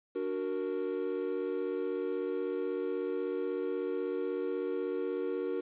triangle chord, D augmented, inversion none, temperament equal, 293.7 / 370 / 466.2 Hz, D4 / F#4 / A#4, 0 / 0 / 0 cents, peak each -37 / -33 / -33 dBFS, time 0.15-5.61 s, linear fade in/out 10 ms, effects resampled to 8000 Hz + 10-bit

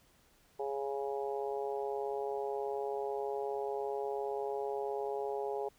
harmonic tone, 138.59 Hz, C#3, in tune, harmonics 3 / 4 / 5 / 6 / 7, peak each -36 / -42 / -43 / -41 / -52 dBFS, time 0.59-5.69 s, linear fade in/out 10 ms, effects pink hiss -67 dBFS RMS until 5.78 s

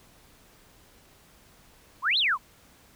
sine exponential two-way sweep, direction up then down, 932.3 to 4280 to 932.3 Hz, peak -21 dBFS, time 2.02-2.38 s, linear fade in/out 50 ms, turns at 2.18 s, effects pink hiss -57 dBFS RMS until 2.95 s

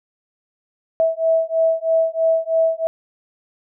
sine beating tone pair, 650 / 653.1 Hz, E5 / E5, -24 / -16 cents, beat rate 3.1 Hz, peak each -18 dBFS, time 1-2.87 s, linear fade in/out 0 ms, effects none

